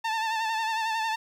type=tone with vibrato; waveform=sawtooth; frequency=890 Hz; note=A5; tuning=20 cents sharp; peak=-22 dBFS; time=0.04-1.16 s; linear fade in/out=10 ms; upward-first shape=sine; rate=11 Hz; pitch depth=44 cents each way; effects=low-pass 5000 Hz 12 dB/octave + 9-bit